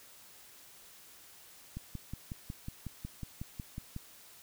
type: click train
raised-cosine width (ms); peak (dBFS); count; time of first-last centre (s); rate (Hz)
5; -27; 13; 1.77-3.964; 5.47
effects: white hiss -56 dBFS RMS until 4.42 s